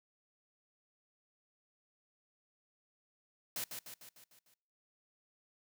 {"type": "noise with echo", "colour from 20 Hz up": "white", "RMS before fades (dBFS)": -39, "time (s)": [3.56, 3.64], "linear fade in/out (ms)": 2, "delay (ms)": 150, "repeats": 6, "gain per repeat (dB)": -5, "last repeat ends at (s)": 4.54, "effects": ["noise-tail reverb RT60 0.7 s tail -25 dB re dry"]}